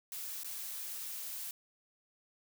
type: noise with dropouts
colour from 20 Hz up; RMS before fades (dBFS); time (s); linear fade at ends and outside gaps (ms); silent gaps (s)
blue; -42; 0.12-1.51; 1; 0.434-0.445
effects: none